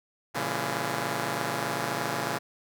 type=chord; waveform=5% pulse; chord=A# diminished seventh; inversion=none; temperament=just; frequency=116.54 / 139.85 / 167.82 / 201.4 Hz; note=A#2 / C#3 / E3 / G3; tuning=0 / +16 / +31 / +47 cents; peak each=-23 / -22 / -23 / -26 dBFS; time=0.34-2.39 s; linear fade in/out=20 ms; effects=none

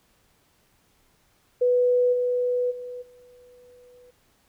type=tone with level steps; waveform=sine; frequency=493.9 Hz; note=B4; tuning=in tune; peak=-17 / -21 / -33 / -49 dBFS; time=1.61-4.11 s; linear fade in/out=10 ms; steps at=2.12 / 2.7 / 3.01 s; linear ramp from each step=20 ms; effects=pink hiss -64 dBFS RMS until 4.48 s

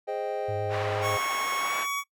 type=chord; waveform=triangle; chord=Ab major seventh; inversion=none; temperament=equal; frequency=415.3 / 523.3 / 622.3 / 784 Hz; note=Ab4 / C5 / Eb5 / G5; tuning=0 / 0 / 0 / 0 cents; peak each=-32 dBFS; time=0.07-1.19 s; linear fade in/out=20 ms
type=tone with vibrato; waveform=triangle; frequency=102.9 Hz; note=G#2; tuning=16 cents flat; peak=-31 dBFS; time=0.48-1.17 s; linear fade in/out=10 ms; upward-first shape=sine; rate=8.7 Hz; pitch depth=48 cents each way
type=band-pass noise; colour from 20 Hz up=pink; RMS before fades=-35 dBFS; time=0.69-1.87 s; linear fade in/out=50 ms; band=710 to 2200 Hz; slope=12 dB/octave
type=tone with pitch glide; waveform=25% pulse; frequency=1100 to 1127 Hz; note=C#6 to C#6; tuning=-14 to +28 cents; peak=-24 dBFS; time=1.01-2.04 s; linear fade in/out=50 ms; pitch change=+42 cents; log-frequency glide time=1.58-1.76 s
effects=noise-tail reverb RT60 0.1 s tail -20 dB re dry

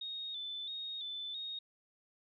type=tone with vibrato; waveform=sine; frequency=3622 Hz; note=A7; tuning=49 cents sharp; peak=-39 dBFS; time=0.01-1.59 s; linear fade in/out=5 ms; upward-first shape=square; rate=1.5 Hz; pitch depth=51 cents each way; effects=none

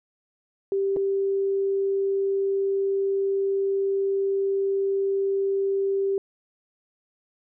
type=tone with dropouts; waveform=sine; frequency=392.1 Hz; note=G4; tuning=in tune; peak=-21 dBFS; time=0.72-6.18 s; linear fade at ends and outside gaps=1 ms; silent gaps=0.963-0.968 s; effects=none

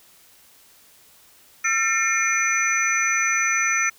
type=tone cluster; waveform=sine; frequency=1358 / 1797 / 2150 / 2400 / 6020 Hz; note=F6 / A6 / C7 / D7 / F#8; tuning=-49 / +36 / +47 / +37 / +29 cents; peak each=-25 dBFS; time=1.64-3.9 s; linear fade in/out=10 ms; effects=white hiss -53 dBFS RMS until 3.98 s

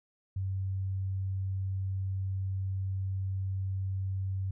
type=tone; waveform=sine; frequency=95.7 Hz; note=G2; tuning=41 cents flat; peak=-30 dBFS; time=0.36-4.51 s; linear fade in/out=5 ms; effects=none

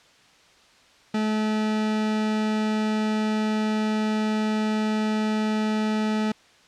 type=tone; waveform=40% pulse; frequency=215.5 Hz; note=A3; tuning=36 cents flat; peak=-21 dBFS; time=1.14-6.32 s; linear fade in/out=5 ms; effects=white hiss -55 dBFS RMS until 6.67 s + low-pass 5000 Hz 12 dB/octave

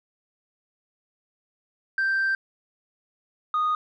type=tone pair in turn; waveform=sine; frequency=1568 / 1237.4 Hz; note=G6 / D#6; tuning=0 / -10 cents; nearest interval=major third; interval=410 cents; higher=first; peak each=-19 dBFS; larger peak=neither; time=1.98-2.35 / 3.54-3.75 s; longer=first; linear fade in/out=2 ms; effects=tanh soft clip ceiling -19 dBFS

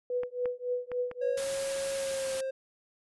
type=tone with tremolo; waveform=sine; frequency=493.9 Hz; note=B4; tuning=in tune; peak=-26 dBFS; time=0.1-1.43 s; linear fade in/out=2 ms; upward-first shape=triangle; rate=3.6 Hz; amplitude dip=100%
type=clicks; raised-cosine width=0.5 ms; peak=-26 dBFS; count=4; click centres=0.234 / 0.457 / 0.917 / 1.114 s
type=tone with pitch glide; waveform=triangle; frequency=546 to 530.2 Hz; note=C#5 to C5; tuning=-26 to +23 cents; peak=-29 dBFS; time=1.21-2.51 s; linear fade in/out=10 ms; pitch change=-51 cents; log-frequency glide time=1.96-2.34 s
type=noise; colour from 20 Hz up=white; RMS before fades=-38 dBFS; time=1.37-2.41 s; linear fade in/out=5 ms
effects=resampled to 24000 Hz

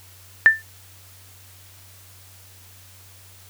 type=tone with exponential decay; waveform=sine; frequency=1777 Hz; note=A6; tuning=17 cents sharp; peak=-4 dBFS; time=0.46-0.62 s; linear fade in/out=0 ms; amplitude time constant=34 ms; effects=added 94 Hz sine -49 dBFS peak until 3.49 s + white hiss -49 dBFS RMS until 3.49 s

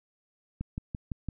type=click train; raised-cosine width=5 ms; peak=-21 dBFS; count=5; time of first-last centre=0.61-1.287 s; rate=5.91 Hz; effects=none

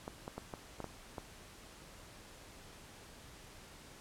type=clicks; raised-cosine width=1 ms; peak=-27 dBFS; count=7; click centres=0.079 / 0.279 / 0.38 / 0.538 / 0.803 / 0.843 / 1.182 s; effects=pink hiss -55 dBFS RMS until 4 s + low-pass 11000 Hz 12 dB/octave

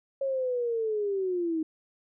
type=linear sweep; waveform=sine; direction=down; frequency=550 to 311.7 Hz; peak=-26 dBFS; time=0.21-1.63 s; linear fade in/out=5 ms; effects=none

